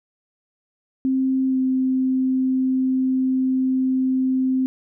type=tone with pitch glide; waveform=sine; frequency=263.2 to 260.2 Hz; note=C4 to C4; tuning=+10 to -9 cents; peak=-17 dBFS; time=1.05-4.66 s; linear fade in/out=0 ms; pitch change=-19 cents; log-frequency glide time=1.48-1.57 s; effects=none